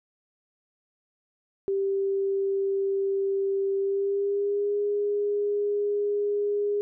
sine tone with pitch glide, 392 to 410.5 Hz, G4 to G#4, 0 to -20 cents, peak -23 dBFS, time 1.68-6.81 s, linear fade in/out 0 ms, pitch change +80 cents, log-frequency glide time 3.78-4.78 s, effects none

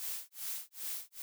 blue noise with tremolo, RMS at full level -38 dBFS, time 0-1.22 s, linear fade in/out 0 ms, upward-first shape sine, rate 2.5 Hz, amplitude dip 100%, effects none

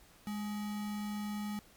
sine tone with sample-and-hold, 207.6 Hz, G#3, in tune, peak -35 dBFS, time 0.27-1.59 s, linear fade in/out 0 ms, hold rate 1050 Hz, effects pink hiss -61 dBFS RMS until 1.76 s + MP3 96 kbps

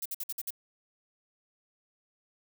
violet noise bursts, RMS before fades -35 dBFS, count 6, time 0.02-0.506 s, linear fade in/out 5 ms, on 36 ms, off 54 ms, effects none

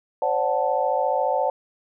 sine chord, D dominant seventh, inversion third, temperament equal with one note detuned, 523.3 / 577.6 / 740 / 880 Hz, C5 / D5 / F#5 / A5, 0 / -29 / 0 / 0 cents, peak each -25 dBFS, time 0.22-1.5 s, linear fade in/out 2 ms, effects none

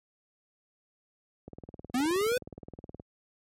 click train, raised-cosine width 2 ms, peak -29 dBFS, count 30, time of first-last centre 1.48-2.998 s, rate 19.1 Hz
square linear sweep, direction up, 237.1 to 511 Hz, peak -26 dBFS, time 1.94-2.38 s, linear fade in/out 5 ms
effects high-pass 60 Hz 12 dB/octave + MP3 64 kbps

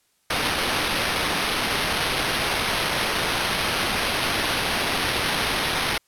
white noise with sample-and-hold, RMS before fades -24 dBFS, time 0.3-5.98 s, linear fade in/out 5 ms, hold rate 7350 Hz, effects white hiss -66 dBFS RMS until 6.07 s + low-pass 12000 Hz 12 dB/octave

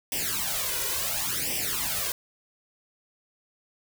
white noise with flanger, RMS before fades -29 dBFS, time 0.12-2.12 s, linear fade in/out 2 ms, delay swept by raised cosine 0.36 to 2.06 ms, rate 0.71 Hz, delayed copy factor +0.9, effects none

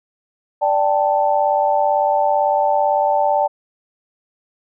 sine chord, D suspended fourth, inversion none, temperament just, 587.3 / 783.1 / 881 Hz, D5 / G5 / A5, 0 / -2 / +2 cents, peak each -18 dBFS, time 0.61-3.48 s, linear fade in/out 20 ms, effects none

